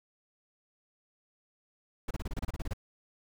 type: noise bursts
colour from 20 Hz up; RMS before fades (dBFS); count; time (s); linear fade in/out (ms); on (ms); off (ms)
brown; -33; 12; 2.08-2.735; 5; 28; 29
effects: none